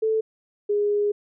sine tone pair in turn, 440 / 412.6 Hz, A4 / G#4, 0 / -11 cents, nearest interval minor second, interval 111 cents, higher first, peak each -19 dBFS, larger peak neither, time 0.02-0.21 / 0.69-1.12 s, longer second, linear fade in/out 10 ms, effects none

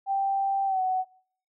sine tone with pitch glide, 784 to 746.9 Hz, G5 to F#5, 0 to +16 cents, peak -23 dBFS, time 0.06-1.05 s, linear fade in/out 50 ms, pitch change -84 cents, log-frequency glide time 0.66-0.8 s, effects noise-tail reverb RT60 0.6 s tail -25 dB re dry

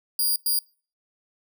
5% pulse tone bursts at uneven times, 4821 Hz, D8, 45 cents sharp, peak -14 dBFS, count 2, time 0.19-0.36 / 0.46-0.59 s, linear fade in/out 2 ms, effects noise-tail reverb RT60 0.4 s tail -25 dB re dry

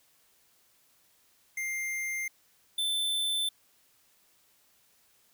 square tone pair in turn, 2100 / 3533 Hz, C7 / A7, +6 / +6 cents, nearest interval major sixth, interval 900 cents, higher second, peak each -32 / -28 dBFS, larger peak second, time 1.57-2.28 / 2.78-3.49 s, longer neither, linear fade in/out 5 ms, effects white hiss -66 dBFS RMS until 5.33 s

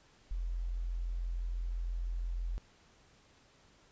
sine tone, 43.02 Hz, F1, 25 cents flat, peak -33 dBFS, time 0.31-2.58 s, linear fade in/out 0 ms, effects pink hiss -64 dBFS RMS until 3.91 s + resampled to 16000 Hz

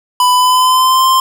square tone with pitch glide, 996 to 1046.7 Hz, B5 to C6, +14 to 0 cents, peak -8 dBFS, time 0.2-1.2 s, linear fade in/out 2 ms, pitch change +86 cents, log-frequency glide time 0.32-1.07 s, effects none

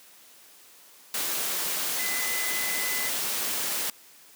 sine tone in noise, 2017 Hz, B6, 36 cents sharp, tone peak -32 dBFS, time 1.99-3.09 s, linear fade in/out 2 ms, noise white, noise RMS -29 dBFS, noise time 1.14-3.9 s, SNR -6 dB, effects white hiss -53 dBFS RMS until 4.35 s + high-pass 200 Hz 12 dB/octave

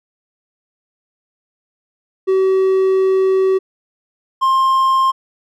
triangle tone pair in turn, 380.5 / 1059 Hz, F#4 / C6, +48 / +21 cents, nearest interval octave + tritone, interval 1773 cents, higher second, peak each -9 dBFS, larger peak neither, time 2.27-3.59 / 4.41-5.12 s, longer first, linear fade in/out 20 ms, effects none

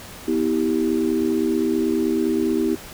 sine chord, E minor, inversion second, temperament equal with one note detuned, 246.9 / 322.5 / 392 Hz, B3 / E4 / G4, 0 / -38 / 0 cents, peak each -23 / -21 / -23 dBFS, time 0.27-2.76 s, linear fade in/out 20 ms, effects pink hiss -39 dBFS RMS until 2.93 s

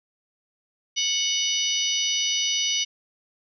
harmonic tone with a mistuned harmonic, 738 Hz, F#5, 5 cents flat, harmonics 3 / 4 / 5 / 6 / 7 / 8, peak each -33 / -25 / -30 / -36 / -33 / -27 dBFS, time 0.96-2.85 s, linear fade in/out 20 ms, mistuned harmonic 7, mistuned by -86 cents, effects none

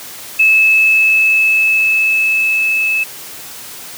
sine tone with level ramp, 2604 Hz, E7, 22 cents flat, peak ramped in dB -6 to -12 dBFS, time 0.39-3.04 s, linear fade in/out 10 ms, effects white hiss -31 dBFS RMS until 3.97 s + high-pass 80 Hz 12 dB/octave

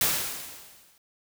white noise with exponential decay, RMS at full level -22 dBFS, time 0.01-0.98 s, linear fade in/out 2 ms, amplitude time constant 210 ms, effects none

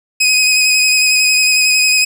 20% pulse tone with vibrato, 2517 Hz, D#7, 19 cents sharp, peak -4 dBFS, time 0.2-2.05 s, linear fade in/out 10 ms, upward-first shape square, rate 11 Hz, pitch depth 16 cents each way, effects none

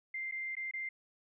sine tone with dropouts, 2093 Hz, C7, in tune, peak -36 dBFS, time 0.14-0.89 s, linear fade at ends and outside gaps 5 ms, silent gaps 0.313-0.321 / 0.553-0.567 / 0.712-0.736 s, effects none

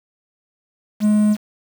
triangle tone with quantisation, 210.9 Hz, G#3, 27 cents sharp, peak -10 dBFS, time 1-1.37 s, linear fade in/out 50 ms, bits 6, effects none

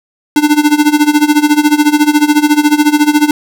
square tone with tremolo, 298.1 Hz, D4, 26 cents sharp, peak -4 dBFS, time 0.36-3.31 s, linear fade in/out 2 ms, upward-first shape sine, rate 14 Hz, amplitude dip 85%, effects none

